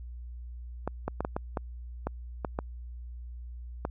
clicks, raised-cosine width 1 ms, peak -16 dBFS, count 10, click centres 0.876 / 1.08 / 1.206 / 1.249 / 1.365 / 1.572 / 2.07 / 2.448 / 2.589 / 3.851 s, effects added 60 Hz sine -39 dBFS peak until 3.9 s

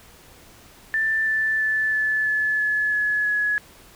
sine tone with pitch steps, 1772 / 1759.8 / 1747.6 / 1735.5 / 1723.5 / 1711.6 / 1699.8 / 1688.1 Hz, A6 / A6 / A6 / A6 / A6 / A6 / G#6 / G#6, +12 / 0 / -12 / -24 / -36 / -48 / +40 / +28 cents, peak -19 dBFS, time 0.94-3.58 s, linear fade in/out 0 ms, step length 330 ms, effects pink hiss -49 dBFS RMS until 3.95 s

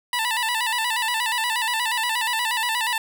15% pulse tone with vibrato, 932.3 Hz, A#5, in tune, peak -15 dBFS, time 0.13-2.98 s, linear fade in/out 2 ms, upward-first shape square, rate 8.4 Hz, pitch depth 83 cents each way, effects none

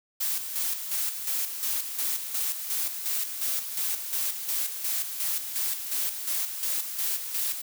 blue noise with tremolo, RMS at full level -28 dBFS, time 0.2-7.62 s, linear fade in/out 10 ms, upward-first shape square, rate 2.8 Hz, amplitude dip 55%, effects none

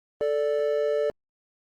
triangle tone pair together, 440 / 585.9 Hz, A4 / D5, 0 / -4 cents, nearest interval perfect fourth, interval 496 cents, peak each -23 dBFS, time 0.21-1.1 s, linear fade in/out 0 ms, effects Opus 24 kbps

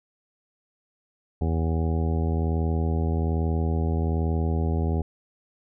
harmonic tone, 81.2 Hz, E2, 26 cents flat, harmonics 1 / 2 / 3 / 4 / 5 / 6 / 7 / 9 / 10, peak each -23 / -29 / -32 / -36 / -34 / -40 / -42 / -39 / -42 dBFS, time 1.41-5.02 s, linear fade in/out 5 ms, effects none

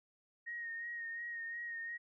sine tone with vibrato, 1864.7 Hz, A#6, in tune, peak -40 dBFS, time 0.46-1.98 s, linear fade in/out 20 ms, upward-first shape sine, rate 2.8 Hz, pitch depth 29 cents each way, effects none

